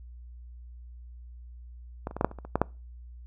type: clicks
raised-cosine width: 1 ms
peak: -18 / -27 / -20 / -11 / -7 / -27 / -28 / -27 / -10 / -7 dBFS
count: 10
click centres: 2.071 / 2.111 / 2.166 / 2.211 / 2.246 / 2.314 / 2.387 / 2.45 / 2.556 / 2.616 s
effects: noise-tail reverb RT60 0.3 s tail -24 dB re dry + added 60 Hz sine -43 dBFS peak until 3.26 s